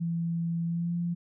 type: tone with pitch glide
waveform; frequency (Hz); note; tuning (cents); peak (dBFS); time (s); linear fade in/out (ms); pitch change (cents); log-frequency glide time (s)
sine; 168 to 172.32; E3 to F3; +33 to -23; -27; 0-1.15; 20; +44; 0.65-0.95
effects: none